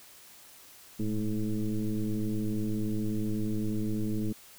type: tone with frequency modulation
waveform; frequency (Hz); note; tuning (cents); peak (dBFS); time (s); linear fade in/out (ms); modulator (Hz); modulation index
sine; 103.8; G#2; 0; -27; 0.99-4.33; 10; 108; 2.2
effects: white hiss -53 dBFS RMS until 4.58 s